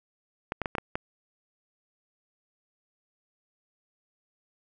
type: clicks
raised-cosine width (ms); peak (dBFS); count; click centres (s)
0.5; -14; 6; 0.521 / 0.617 / 0.658 / 0.752 / 0.783 / 0.955
effects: none